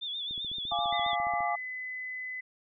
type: tone with vibrato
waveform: sine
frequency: 3500 Hz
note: A7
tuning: 10 cents flat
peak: -33 dBFS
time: 0.01-1.16 s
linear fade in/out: 20 ms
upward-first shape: sine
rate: 7.7 Hz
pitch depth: 73 cents each way
type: click train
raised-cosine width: 3 ms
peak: -36 dBFS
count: 17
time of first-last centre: 0.31-1.406 s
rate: 14.6 Hz
type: chord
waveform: sine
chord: D diminished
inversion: first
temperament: equal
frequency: 698.5 / 830.6 / 1174.7 Hz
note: F5 / Ab5 / D6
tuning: 0 / 0 / 0 cents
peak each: -31 / -32 / -34 dBFS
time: 0.71-1.56 s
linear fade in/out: 10 ms
type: tone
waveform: sine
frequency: 2015 Hz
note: B6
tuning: 34 cents sharp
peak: -35 dBFS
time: 0.92-2.41 s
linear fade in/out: 10 ms
effects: none